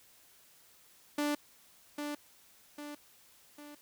sawtooth tone with echo, 293.7 Hz, D4, in tune, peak -26 dBFS, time 1.18-1.35 s, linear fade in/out 5 ms, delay 800 ms, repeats 3, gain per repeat -6 dB, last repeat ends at 3.75 s, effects white hiss -62 dBFS RMS until 3.81 s

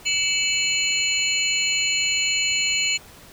sine tone cluster, 2268 / 2631 / 2958 / 4201 / 6980 Hz, C#7 / E7 / F#7 / C8 / A8, +39 / -4 / -1 / +6 / -15 cents, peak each -26 dBFS, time 0.05-2.98 s, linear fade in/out 20 ms, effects pink hiss -46 dBFS RMS until 3.32 s

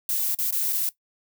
violet noise with dropouts, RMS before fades -25 dBFS, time 0.09-0.89 s, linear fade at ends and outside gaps 1 ms, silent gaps 0.347-0.387 / 0.508-0.525 / 0.725-0.729 s, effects noise-tail reverb RT60 0.1 s tail -17 dB re dry

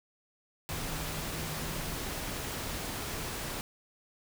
sine tone in noise, 155.56 Hz, D#3, in tune, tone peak -43 dBFS, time 0.69-1.95 s, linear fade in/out 0 ms, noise pink, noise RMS -37 dBFS, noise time 0.69-3.61 s, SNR -9 dB, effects none

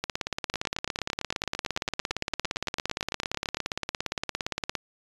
two click trains, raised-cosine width 0.2 ms, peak -11 / -12 dBFS, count 83 / 28, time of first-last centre 0.04-4.753 / 0.54-3.57 s, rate 17.4 / 8.91 Hz, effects resampled to 24000 Hz

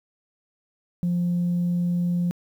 sine tone, 175.2 Hz, F3, 6 cents sharp, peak -19 dBFS, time 1.03-2.31 s, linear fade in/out 0 ms, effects tanh soft clip ceiling -18 dBFS + 9-bit

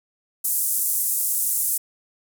white band-pass noise, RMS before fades -23 dBFS, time 0.44-1.78 s, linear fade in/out 10 ms, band 8200 to 15000 Hz, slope 24 dB/octave, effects none

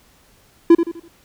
triangle tone with echo, 337 Hz, E4, 38 cents sharp, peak -3 dBFS, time 0.7-0.75 s, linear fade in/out 5 ms, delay 83 ms, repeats 4, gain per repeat -9 dB, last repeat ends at 1.082 s, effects pink hiss -54 dBFS RMS until 1.24 s

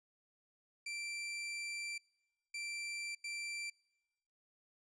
sawtooth tone bursts at uneven times, 2349 Hz, D7, in tune, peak -37 dBFS, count 3, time 0.86-1.98 / 2.54-3.15 / 3.24-3.7 s, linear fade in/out 5 ms, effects noise-tail reverb RT60 1.0 s tail -26 dB re dry + resampled to 22050 Hz

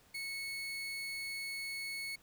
30% pulse tone, 2202 Hz, C#7, 12 cents flat, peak -36 dBFS, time 0.14-2.16 s, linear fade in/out 10 ms, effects pink hiss -65 dBFS RMS until 2.22 s

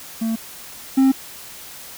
triangle tone pair in turn, 224.8 / 266.6 Hz, A3 / C4, +37 / +33 cents, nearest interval minor third, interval 296 cents, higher second, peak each -17 / -9 dBFS, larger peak second, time 0.21-0.36 / 0.97-1.12 s, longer neither, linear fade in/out 10 ms, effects white hiss -38 dBFS RMS until 1.97 s

